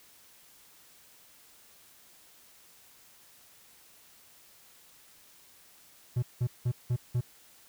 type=tone bursts; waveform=triangle; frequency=122.3 Hz; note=B2; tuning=16 cents flat; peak=-23 dBFS; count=5; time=6.16-7.21 s; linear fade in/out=10 ms; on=66 ms; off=180 ms; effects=white hiss -58 dBFS RMS until 7.68 s